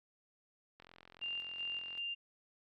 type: click train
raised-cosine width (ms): 0.3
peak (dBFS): -39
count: 52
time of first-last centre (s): 0.8-1.975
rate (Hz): 43.4
type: tone with tremolo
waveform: sine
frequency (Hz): 2794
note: F7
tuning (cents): 0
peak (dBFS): -37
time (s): 1.21-2.15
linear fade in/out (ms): 20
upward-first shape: square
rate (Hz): 2.6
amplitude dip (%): 45
effects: Opus 48 kbps